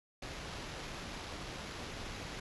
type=noise with sample-and-hold; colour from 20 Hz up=pink; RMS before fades=-44 dBFS; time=0.22-2.4 s; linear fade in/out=5 ms; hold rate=8820 Hz; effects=resampled to 24000 Hz